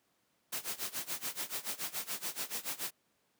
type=noise with tremolo; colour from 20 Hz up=white; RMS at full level=-36 dBFS; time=0.52-2.91 s; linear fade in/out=10 ms; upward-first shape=sine; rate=7 Hz; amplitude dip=90%; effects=pink hiss -75 dBFS RMS until 3.39 s + high-pass 150 Hz 12 dB/octave